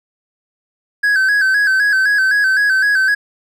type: tone with vibrato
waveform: triangle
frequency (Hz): 1600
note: G6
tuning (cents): +35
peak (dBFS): -9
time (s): 1.03-3.15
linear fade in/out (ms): 10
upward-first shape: square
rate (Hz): 3.9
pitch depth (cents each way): 68
effects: none